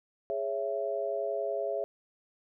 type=chord; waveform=sine; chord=C# minor; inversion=second; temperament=just; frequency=415.8 / 554.4 / 665.2 Hz; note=G#4 / C#5 / E5; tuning=+2 / 0 / +16 cents; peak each=-35 / -34 / -33 dBFS; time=0.3-1.84 s; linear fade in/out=0 ms; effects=none